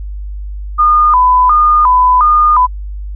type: tone with vibrato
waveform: sine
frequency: 1105 Hz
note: C#6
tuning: 6 cents flat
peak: -5 dBFS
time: 0.78-2.67 s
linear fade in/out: 20 ms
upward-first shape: square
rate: 1.4 Hz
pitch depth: 170 cents each way
effects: added 50 Hz sine -20 dBFS peak until 3.15 s